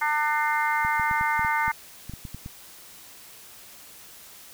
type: harmonic tone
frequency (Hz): 300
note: D4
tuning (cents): +37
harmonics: 3 / 4 / 5 / 6 / 7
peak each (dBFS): -25 / -30 / -29 / -32 / -28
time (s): 0.01-1.72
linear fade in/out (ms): 10
type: clicks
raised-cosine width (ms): 5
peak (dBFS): -24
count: 12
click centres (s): 0.849 / 0.997 / 1.112 / 1.211 / 1.394 / 1.448 / 1.68 / 2.096 / 2.137 / 2.252 / 2.346 / 2.461
effects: white hiss -47 dBFS RMS until 4.53 s